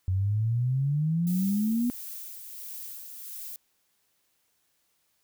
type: exponential sweep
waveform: sine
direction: up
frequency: 91.1 to 246.9 Hz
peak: -23 dBFS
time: 0.08-1.9 s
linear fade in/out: 0 ms
type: noise with tremolo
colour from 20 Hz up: violet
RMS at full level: -39 dBFS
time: 1.27-3.56 s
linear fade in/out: 0 ms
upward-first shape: sine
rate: 1.5 Hz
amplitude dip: 40%
effects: white hiss -72 dBFS RMS until 5.23 s